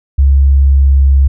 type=tone with pitch glide; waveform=sine; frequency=68.7 to 68.19 Hz; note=C#2 to C#2; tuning=-15 to -28 cents; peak=-4 dBFS; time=0.18-1.28 s; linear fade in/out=10 ms; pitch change=-13 cents; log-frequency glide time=0.48-1.15 s; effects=none